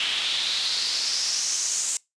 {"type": "noise with band-pass filter sweep", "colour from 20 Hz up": "pink", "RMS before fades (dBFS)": -26, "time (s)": [0, 1.97], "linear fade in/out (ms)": 2, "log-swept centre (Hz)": [3100, 7300], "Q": 4.1, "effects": ["noise-tail reverb RT60 0.2 s tail -23 dB re dry", "resampled to 22050 Hz"]}